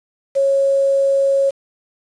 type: tone with quantisation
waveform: sine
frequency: 549 Hz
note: C#5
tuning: 17 cents flat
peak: -12 dBFS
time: 0.35-1.51 s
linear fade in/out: 20 ms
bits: 6
effects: resampled to 22050 Hz